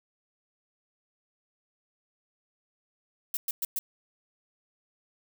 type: noise bursts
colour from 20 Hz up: violet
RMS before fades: -30 dBFS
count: 4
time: 3.34-3.79 s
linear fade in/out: 2 ms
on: 30 ms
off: 110 ms
effects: none